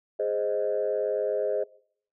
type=chord; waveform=sine; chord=Ab major; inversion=none; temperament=equal; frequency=415.3 / 523.3 / 622.3 Hz; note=Ab4 / C5 / Eb5; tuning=0 / 0 / 0 cents; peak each=-28 dBFS; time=0.19-1.64 s; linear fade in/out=10 ms; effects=noise-tail reverb RT60 0.6 s tail -22 dB re dry + tanh soft clip ceiling -17 dBFS